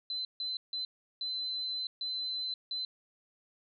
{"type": "tone bursts at uneven times", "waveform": "sine", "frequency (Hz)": 4047, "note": "B7", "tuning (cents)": 42, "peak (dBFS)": -33, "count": 6, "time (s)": [[0.1, 0.25], [0.4, 0.57], [0.73, 0.85], [1.21, 1.87], [2.01, 2.54], [2.71, 2.85]], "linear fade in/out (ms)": 2, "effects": []}